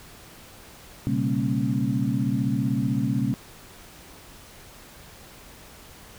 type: tone cluster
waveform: sine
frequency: 121.9 / 137.6 / 198.2 / 231.7 / 272.5 Hz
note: B2 / C#3 / G3 / A#3 / C#4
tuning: -22 / -12 / +19 / -10 / -29 cents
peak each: -28 dBFS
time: 1.07-3.34 s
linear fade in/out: 0 ms
effects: pink hiss -47 dBFS RMS until 6.18 s